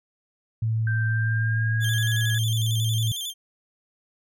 sine tone, 111.7 Hz, A2, 27 cents sharp, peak -21 dBFS, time 0.62-3.12 s, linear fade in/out 5 ms
sine tone with pitch glide, 1568 to 1670.9 Hz, G6 to G#6, 0 to +10 cents, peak -28 dBFS, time 0.87-2.38 s, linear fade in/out 2 ms, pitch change +110 cents, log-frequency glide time 1.06-2.06 s
sawtooth tone with vibrato, 3322 Hz, G#7, in tune, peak -26 dBFS, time 1.8-3.34 s, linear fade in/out 50 ms, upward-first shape square, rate 11 Hz, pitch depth 76 cents each way
effects none

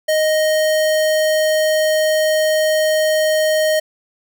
square tone, 622.3 Hz, D#5, in tune, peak -14 dBFS, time 0.08-3.8 s, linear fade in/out 10 ms, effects none

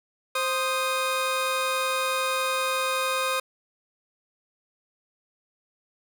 20% pulse tone pair together, 523.3 / 1244.6 Hz, C5 / D#6, 0 / 0 cents, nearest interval octave + minor third, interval 1500 cents, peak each -22 dBFS, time 0.35-3.4 s, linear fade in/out 5 ms, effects none

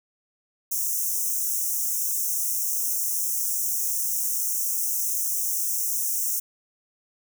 white high-pass noise, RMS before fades -26 dBFS, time 0.71-6.4 s, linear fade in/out 10 ms, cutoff 5600 Hz, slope 96 dB/octave, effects none

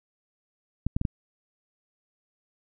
clicks, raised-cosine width 5 ms, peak -13 dBFS, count 4, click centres 0.866 / 0.965 / 1.014 / 1.052 s, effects none

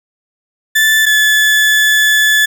35% pulse tone pair in turn, 1754 / 1725.9 Hz, A6 / A6, -6 / -34 cents, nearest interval unison, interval 28 cents, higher first, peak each -6 dBFS, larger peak neither, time 0.75-1.06 / 1.06-2.46 s, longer second, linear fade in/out 10 ms, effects none

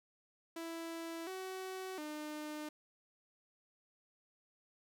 sawtooth tone with pitch steps, 330.9 / 376.2 / 302.5 Hz, E4 / F#4 / D#4, +7 / +29 / -49 cents, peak -38 dBFS, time 0.56-2.69 s, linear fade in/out 5 ms, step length 710 ms, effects none

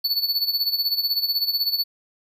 square tone with tremolo, 4454 Hz, C#8, 7 cents sharp, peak -18 dBFS, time 0.04-1.84 s, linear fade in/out 10 ms, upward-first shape sine, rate 16 Hz, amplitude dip 75%, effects none

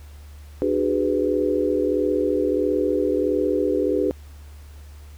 sine chord, G# half-diminished seventh, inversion second, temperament just, 299 / 373.8 / 415.3 / 498.4 Hz, D4 / F#4 / G#4 / B4, +31 / +18 / 0 / +16 cents, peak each -24 dBFS, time 0.62-4.11 s, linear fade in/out 0 ms, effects added 73 Hz sine -39 dBFS peak until 5.17 s + pink hiss -53 dBFS RMS until 5.17 s

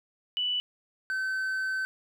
sine / triangle tone pair in turn, 2968 / 1533.7 Hz, F#7 / G6, +5 / -38 cents, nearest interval major seventh, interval 1143 cents, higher first, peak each -26 dBFS, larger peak neither, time 0.37-0.6 / 1.1-1.85 s, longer second, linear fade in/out 0 ms, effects none

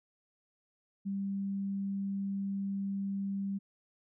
sine tone, 197 Hz, G3, 9 cents sharp, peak -32 dBFS, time 1.05-3.59 s, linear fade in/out 20 ms, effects none

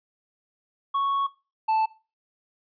triangle tone pair in turn, 1108.7 / 879.2 Hz, C#6 / A5, 0 / -2 cents, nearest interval major third, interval 402 cents, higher first, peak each -20 / -18 dBFS, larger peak second, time 0.94-1.27 / 1.68-1.86 s, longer first, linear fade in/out 10 ms, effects noise-tail reverb RT60 0.3 s tail -18 dB re dry + resampled to 11025 Hz

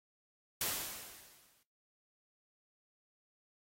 white noise with exponential decay, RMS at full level -33 dBFS, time 0.61-1.63 s, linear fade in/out 2 ms, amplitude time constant 220 ms, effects noise-tail reverb RT60 0.3 s tail -20 dB re dry + AAC 48 kbps

